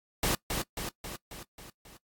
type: noise with echo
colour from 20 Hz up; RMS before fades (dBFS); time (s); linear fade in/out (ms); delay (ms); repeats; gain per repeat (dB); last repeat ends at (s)
pink; -28; 0.23-0.35; 2; 270; 6; -4; 1.97
effects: noise-tail reverb RT60 0.1 s tail -22 dB re dry + AAC 64 kbps